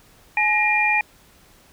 sine tone cluster, 846 / 1876 / 2407 Hz, G#5 / A#6 / D7, +32 / +11 / +42 cents, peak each -22 / -24 / -18 dBFS, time 0.37-1.01 s, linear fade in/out 2 ms, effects pink hiss -53 dBFS RMS until 1.72 s

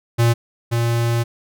square tone pair in turn, 117.3 / 117.3 Hz, A#2 / A#2, +11 / +11 cents, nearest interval unison, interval 0 cents, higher neither, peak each -13 / -17 dBFS, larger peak first, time 0.18-0.34 / 0.71-1.24 s, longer second, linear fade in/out 20 ms, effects none

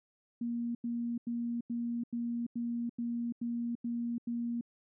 sine tone bursts, 236.3 Hz, A#3, 24 cents sharp, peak -32 dBFS, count 10, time 0.41-4.611 s, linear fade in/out 5 ms, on 340 ms, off 89 ms, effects none

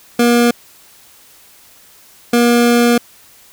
25% pulse tone pair in turn, 238.4 / 238.4 Hz, A#3 / A#3, +39 / +39 cents, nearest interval unison, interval 0 cents, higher neither, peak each -5 dBFS, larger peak neither, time 0.19-0.51 / 2.33-2.98 s, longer second, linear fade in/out 5 ms, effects white hiss -45 dBFS RMS until 3.52 s

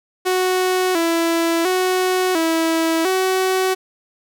sawtooth tone with pitch steps, 369.4 / 333.1 / 369.5 / 326.4 / 375.6 Hz, F#4 / E4 / F#4 / E4 / F#4, -3 / +18 / -2 / -17 / +26 cents, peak -12 dBFS, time 0.25-3.75 s, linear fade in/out 20 ms, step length 700 ms, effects none

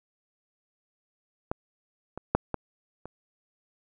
clicks, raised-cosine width 1 ms, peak -14 / -22 / -6 / -14 / -25 dBFS, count 5, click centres 1.515 / 2.176 / 2.35 / 2.543 / 3.056 s, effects none

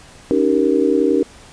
sine chord, Eb dominant seventh, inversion third, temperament just, 280 / 311.1 / 388.9 / 466.7 Hz, Db4 / Eb4 / G4 / Bb4, +18 / 0 / -14 / +2 cents, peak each -18 dBFS, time 0.31-1.23 s, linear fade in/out 0 ms, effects pink hiss -43 dBFS RMS until 1.52 s + resampled to 22050 Hz

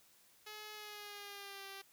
5% pulse tone with pitch glide, 424.7 to 391.7 Hz, G#4 to G4, +39 to -1 cents, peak -36 dBFS, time 0.46-1.82 s, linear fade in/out 10 ms, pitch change -140 cents, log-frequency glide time 0.74-1.66 s, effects white hiss -67 dBFS RMS until 1.92 s

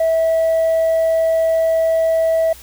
triangle tone with tanh clipping, 651 Hz, E5, 22 cents flat, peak -13 dBFS, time 0-2.53 s, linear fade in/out 5 ms, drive 6 dB, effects added 60 Hz sine -43 dBFS peak until 2.62 s + white hiss -41 dBFS RMS until 2.62 s

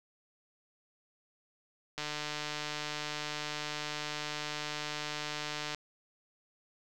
click train, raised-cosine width 0.2 ms, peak -19 dBFS, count 566, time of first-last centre 1.98-5.747 s, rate 150 Hz, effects none

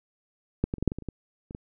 clicks, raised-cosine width 3 ms, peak -10 / -16 / -28 / -16 / -7 / -20 / -21 / -30 / -20 / -27 / -24 dBFS, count 11, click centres 0.64 / 0.739 / 0.783 / 0.826 / 0.877 / 0.919 / 0.986 / 1.023 / 1.087 / 1.509 / 1.549 s, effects none

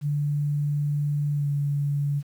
sine tone with pitch glide, 146.1 to 143.42 Hz, D3 to D3, -9 to -41 cents, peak -22 dBFS, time 0.01-2.23 s, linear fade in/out 50 ms, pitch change -32 cents, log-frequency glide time 1.33-1.46 s, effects 9-bit

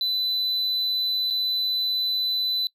triangle tone with dropouts, 4002 Hz, B7, 22 cents sharp, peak -21 dBFS, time 0.01-2.67 s, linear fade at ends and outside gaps 1 ms, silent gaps 1.302-1.307 s, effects noise-tail reverb RT60 0.1 s tail -22 dB re dry

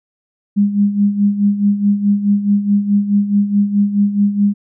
sine tone with tremolo, 203.2 Hz, G#3, 38 cents flat, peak -8 dBFS, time 0.56-4.54 s, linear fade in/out 20 ms, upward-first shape sine, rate 4.7 Hz, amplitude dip 70%, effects none

